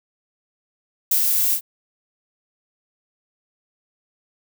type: noise with ADSR envelope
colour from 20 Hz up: violet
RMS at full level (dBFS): -17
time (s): 1.11-1.61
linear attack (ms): 5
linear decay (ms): 89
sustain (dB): -2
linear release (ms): 79
effects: none